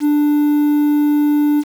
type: tone with quantisation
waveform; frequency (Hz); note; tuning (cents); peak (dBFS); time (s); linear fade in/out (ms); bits
triangle; 295; D4; +8; -9; 0-1.64; 50; 6
effects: none